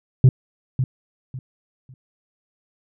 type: tone with echo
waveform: sine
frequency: 129 Hz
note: C3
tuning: 24 cents flat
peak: -4 dBFS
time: 0.24-0.29 s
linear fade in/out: 2 ms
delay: 550 ms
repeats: 3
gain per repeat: -12 dB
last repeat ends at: 1.94 s
effects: tanh soft clip ceiling -6 dBFS